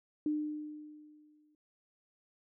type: tone with exponential decay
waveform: sine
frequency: 301.8 Hz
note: D4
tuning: 47 cents sharp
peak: -28 dBFS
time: 0.26-1.55 s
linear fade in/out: 2 ms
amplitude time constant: 280 ms
effects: none